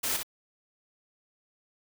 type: noise with echo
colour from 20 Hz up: white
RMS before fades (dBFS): -30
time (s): 0.03-0.17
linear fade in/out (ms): 10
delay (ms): 62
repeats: 1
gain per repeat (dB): -5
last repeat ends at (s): 0.232
effects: none